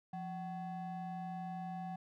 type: ring-modulated tone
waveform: triangle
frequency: 466.2 Hz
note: A#4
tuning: in tune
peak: -35 dBFS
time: 0.13-1.96 s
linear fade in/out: 5 ms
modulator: 291 Hz
effects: none